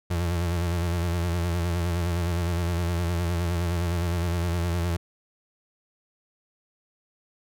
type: tone with vibrato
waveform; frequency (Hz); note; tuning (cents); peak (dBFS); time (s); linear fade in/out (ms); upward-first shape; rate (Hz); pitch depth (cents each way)
35% pulse; 86.2; F2; -22; -22; 0.1-4.97; 10; sine; 9.7; 57
effects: none